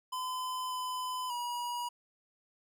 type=tone with pitch steps; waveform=square; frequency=1017 / 1011 / 964 Hz; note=C6 / B5 / B5; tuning=-50 / +40 / -42 cents; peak=-35 dBFS; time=0.12-1.89 s; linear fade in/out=10 ms; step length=590 ms; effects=none